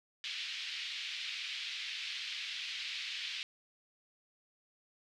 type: band-pass noise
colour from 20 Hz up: pink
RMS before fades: -41 dBFS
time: 0.24-3.43 s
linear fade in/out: 0 ms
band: 2400 to 4200 Hz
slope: 24 dB/octave
effects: none